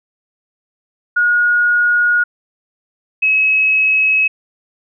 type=tone pair in turn; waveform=sine; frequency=1443 / 2566 Hz; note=F#6 / E7; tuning=-44 / -47 cents; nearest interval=minor seventh; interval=997 cents; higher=second; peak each=-10 dBFS; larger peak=neither; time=1.16-2.24 / 3.22-4.28 s; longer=first; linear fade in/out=10 ms; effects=none